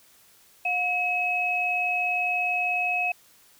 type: tone pair together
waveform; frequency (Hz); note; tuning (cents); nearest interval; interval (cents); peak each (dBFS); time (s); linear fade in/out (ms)
sine; 718.2 / 2563; F5 / E7; +48 / -49; octave + minor seventh; 2203; -28 / -24; 0.65-3.12; 5
effects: white hiss -57 dBFS RMS until 3.59 s